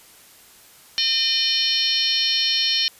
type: harmonic tone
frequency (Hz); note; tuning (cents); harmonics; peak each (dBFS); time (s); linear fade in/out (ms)
608; D#5; -40; 3 / 4 / 5 / 6 / 7 / 8 / 9; -34 / -31 / -23 / -27 / -22 / -33 / -25; 0.98-2.88; 0
effects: white hiss -49 dBFS RMS until 2.99 s + resampled to 32000 Hz